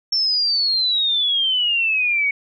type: exponential sweep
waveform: sine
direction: down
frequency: 5430 to 2217 Hz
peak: -16 dBFS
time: 0.12-2.31 s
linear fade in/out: 5 ms
effects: none